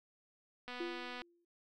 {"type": "click train", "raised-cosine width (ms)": 0.3, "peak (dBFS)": -30, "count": 134, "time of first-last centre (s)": [0.68, 1.218], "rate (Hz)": 247}
{"type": "tone with exponential decay", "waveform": "sine", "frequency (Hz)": 344.6, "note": "F4", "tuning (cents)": -23, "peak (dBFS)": -36, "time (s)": [0.8, 1.45], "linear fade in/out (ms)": 5, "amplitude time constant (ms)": 140}
{"effects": []}